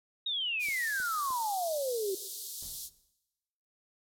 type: exponential sweep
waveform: sine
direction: down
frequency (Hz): 3794 to 370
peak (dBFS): -30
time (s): 0.26-2.15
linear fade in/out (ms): 5
type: band-pass noise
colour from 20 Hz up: white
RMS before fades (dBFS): -42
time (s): 0.59-2.9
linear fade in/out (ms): 50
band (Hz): 3600 to 15000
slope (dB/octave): 48
type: clicks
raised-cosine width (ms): 2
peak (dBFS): -39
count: 3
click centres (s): 0.686 / 1.001 / 1.306
type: noise with exponential decay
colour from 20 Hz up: brown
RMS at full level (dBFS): -49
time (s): 2.62-3.13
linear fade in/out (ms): 1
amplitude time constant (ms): 110
effects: noise-tail reverb RT60 1.0 s tail -19 dB re dry